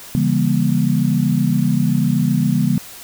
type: chord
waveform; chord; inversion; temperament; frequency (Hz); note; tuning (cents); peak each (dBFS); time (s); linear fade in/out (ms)
sine; C# diminished seventh; none; just; 138.59 / 166.31 / 199.57 / 239.5; C#3 / E3 / G3 / Bb3; 0 / +16 / +31 / +47; -19; 0.15-2.78; 0
effects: white hiss -37 dBFS RMS until 3.03 s